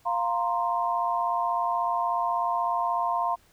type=chord; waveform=sine; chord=F suspended fourth; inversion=none; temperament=just; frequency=698.5 / 931.3 / 1047.7 Hz; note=F5 / Bb5 / C6; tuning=0 / -2 / +2 cents; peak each=-28 dBFS; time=0.05-3.36 s; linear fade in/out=20 ms; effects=pink hiss -61 dBFS RMS until 3.52 s